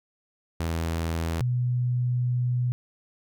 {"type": "tone pair in turn", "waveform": ["sawtooth", "sine"], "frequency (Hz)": [82.41, 123.48], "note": ["E2", "B2"], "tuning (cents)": [0, 0], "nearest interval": "perfect fifth", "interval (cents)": 700, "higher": "second", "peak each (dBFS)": -22, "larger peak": "neither", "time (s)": [[0.6, 1.41], [1.41, 2.72]], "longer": "second", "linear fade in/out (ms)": 0, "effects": []}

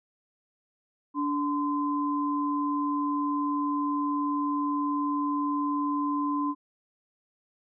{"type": "tone pair together", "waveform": "sine", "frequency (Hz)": [290, 1028.7], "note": ["D4", "C6"], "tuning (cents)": [-22, -30], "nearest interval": "octave + minor seventh", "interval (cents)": 2192, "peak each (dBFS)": [-27, -29], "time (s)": [1.14, 6.55], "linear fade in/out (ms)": 50, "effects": []}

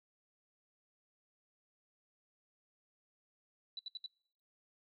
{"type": "tone bursts", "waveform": "sine", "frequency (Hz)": 3960, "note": "B7", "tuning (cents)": 4, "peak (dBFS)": -40, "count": 4, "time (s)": [3.77, 4.062], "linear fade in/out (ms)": 2, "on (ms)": 22, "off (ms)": 68, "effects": ["noise-tail reverb RT60 0.6 s tail -25 dB re dry", "MP3 96 kbps"]}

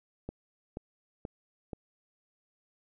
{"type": "click train", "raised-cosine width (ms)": 2, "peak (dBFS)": -24, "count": 4, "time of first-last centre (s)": [0.29, 1.732], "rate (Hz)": 2.08, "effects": []}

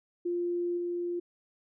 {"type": "tone with level steps", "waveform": "sine", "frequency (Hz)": 349.2, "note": "F4", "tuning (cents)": 0, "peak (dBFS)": [-28, -30], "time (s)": [0.25, 1.2], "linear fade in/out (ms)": 10, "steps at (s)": 0.77, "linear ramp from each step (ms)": 10, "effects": []}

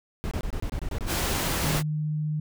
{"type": "noise bursts", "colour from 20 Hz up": "brown", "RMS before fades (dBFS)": -29, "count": 9, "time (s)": [0.24, 1.08], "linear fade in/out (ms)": 0, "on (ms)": 72, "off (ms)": 24}
{"type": "noise", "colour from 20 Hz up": "pink", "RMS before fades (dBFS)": -27, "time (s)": [1.06, 1.83], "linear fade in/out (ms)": 50}
{"type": "tone", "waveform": "sine", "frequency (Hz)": 152.5, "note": "D#3", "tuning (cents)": -34, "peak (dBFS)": -25, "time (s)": [1.64, 2.4], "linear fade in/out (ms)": 5}
{"effects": []}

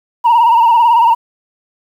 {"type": "tone with vibrato", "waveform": "sine", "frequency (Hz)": 934, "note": "A#5", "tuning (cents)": 3, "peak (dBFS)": -4, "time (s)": [0.24, 1.15], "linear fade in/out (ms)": 20, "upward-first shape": "sine", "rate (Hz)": 18, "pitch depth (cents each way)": 69, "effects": ["tanh soft clip ceiling -4 dBFS", "7-bit"]}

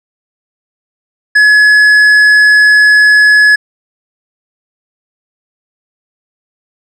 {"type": "tone with tanh clipping", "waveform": "sine", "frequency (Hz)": 1697, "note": "G#6", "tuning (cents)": 37, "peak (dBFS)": -4, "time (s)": [1.35, 3.56], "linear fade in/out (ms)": 10, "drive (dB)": 7, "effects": []}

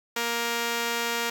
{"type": "tone pair together", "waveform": "5% pulse", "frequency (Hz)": [234.3, 468.6], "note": ["A#3", "A#4"], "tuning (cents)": [9, 9], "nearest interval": "octave", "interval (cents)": 1200, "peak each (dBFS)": -19, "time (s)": [0.16, 1.3], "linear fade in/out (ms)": 5, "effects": []}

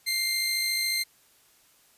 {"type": "tone pair together", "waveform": "sawtooth", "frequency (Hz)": [2100, 4146], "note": ["C7", "C8"], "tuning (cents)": [6, -17], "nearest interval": "octave", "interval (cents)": 1177, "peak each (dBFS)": -25, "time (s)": [0.06, 1.04], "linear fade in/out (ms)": 20, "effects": ["white hiss -61 dBFS RMS until 1.97 s", "resampled to 32000 Hz"]}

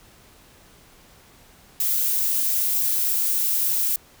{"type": "noise", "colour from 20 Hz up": "violet", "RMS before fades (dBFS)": -22, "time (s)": [1.8, 3.96], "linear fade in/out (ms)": 2, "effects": ["pink hiss -52 dBFS RMS until 4.2 s"]}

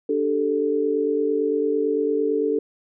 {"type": "chord", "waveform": "sine", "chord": "D suspended fourth", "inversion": "none", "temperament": "just", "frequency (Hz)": [293.7, 391.6, 440.5], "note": ["D4", "G4", "A4"], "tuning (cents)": [0, -2, 2], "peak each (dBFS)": [-25, -26, -21], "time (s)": [0.09, 2.59], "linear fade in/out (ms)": 5, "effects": []}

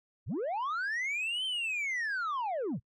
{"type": "linear two-way sweep", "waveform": "sine", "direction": "up then down", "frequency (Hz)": [61.4, 3136, 84.1], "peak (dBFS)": -28, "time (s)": [0.26, 2.8], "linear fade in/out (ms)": 50, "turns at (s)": 1.45, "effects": ["noise-tail reverb RT60 0.1 s tail -25 dB re dry", "tanh soft clip ceiling -30 dBFS"]}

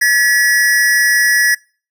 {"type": "tone pair together", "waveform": "square", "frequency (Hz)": [1708, 1933], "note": ["G#6", "B6"], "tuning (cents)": [48, -38], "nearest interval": "major second", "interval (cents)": 214, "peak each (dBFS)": -13, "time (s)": [0.01, 1.55], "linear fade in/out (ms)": 10, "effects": ["noise-tail reverb RT60 0.4 s tail -26 dB re dry"]}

